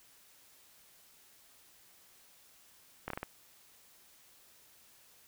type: slowing click train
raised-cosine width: 0.5 ms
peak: -22 dBFS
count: 5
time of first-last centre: 3.08-3.23 s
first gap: 23 ms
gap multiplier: 1.34
effects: white hiss -62 dBFS RMS until 5.27 s